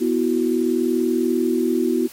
sine chord, B suspended fourth, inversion none, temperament equal, 246.9 / 329.6 / 370 Hz, B3 / E4 / F#4, 0 / 0 / 0 cents, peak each -21 dBFS, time 0-2.08 s, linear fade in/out 20 ms, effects white hiss -42 dBFS RMS until 2.12 s + MP3 64 kbps

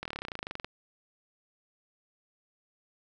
slowing click train, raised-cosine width 0.3 ms, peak -20 dBFS, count 19, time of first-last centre 0.03-0.645 s, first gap 24 ms, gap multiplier 1.04, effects none

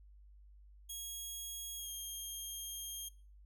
10% pulse tone with pitch glide, 3300 to 3221 Hz, G#7 to G7, -12 to +46 cents, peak -35 dBFS, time 0.89-3.09 s, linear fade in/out 10 ms, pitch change -42 cents, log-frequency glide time 1.77-1.91 s, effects noise-tail reverb RT60 0.4 s tail -20 dB re dry + added 50 Hz sine -56 dBFS peak until 3.45 s

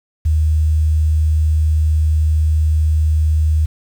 sine tone, 77.78 Hz, D#2, in tune, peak -11 dBFS, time 0.25-3.66 s, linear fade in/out 10 ms, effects 7-bit

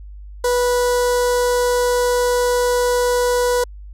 sawtooth tone with notch filter, 490.5 Hz, B4, 12 cents flat, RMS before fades -17 dBFS, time 0.44-3.64 s, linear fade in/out 5 ms, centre 2500 Hz, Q 0.8, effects added 50 Hz sine -33 dBFS peak until 3.93 s + low-pass 12000 Hz 12 dB/octave

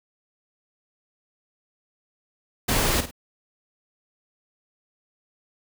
pink noise with echo, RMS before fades -22 dBFS, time 2.68-3.01 s, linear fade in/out 10 ms, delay 51 ms, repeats 2, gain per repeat -10 dB, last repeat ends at 3.112 s, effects none

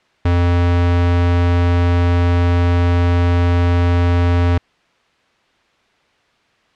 square tone, 87.31 Hz, F2, in tune, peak -12 dBFS, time 0.25-4.58 s, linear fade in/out 5 ms, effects white hiss -57 dBFS RMS until 6.75 s + low-pass 3000 Hz 12 dB/octave

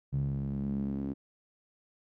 sawtooth tone with band-pass filter sweep, 68.7 Hz, C#2, 15 cents flat, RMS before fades -33 dBFS, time 0.12-1.14 s, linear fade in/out 20 ms, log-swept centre 140 to 260 Hz, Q 4.5, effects none

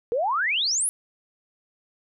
sine exponential sweep, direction up, 447.2 to 11300 Hz, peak -21 dBFS, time 0.12-0.89 s, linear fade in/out 0 ms, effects none

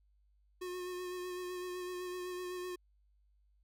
square tone with vibrato, 361.4 Hz, F#4, 41 cents flat, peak -40 dBFS, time 0.61-2.76 s, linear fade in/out 10 ms, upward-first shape sine, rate 7.9 Hz, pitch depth 21 cents each way, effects added 50 Hz sine -67 dBFS peak until 3.63 s

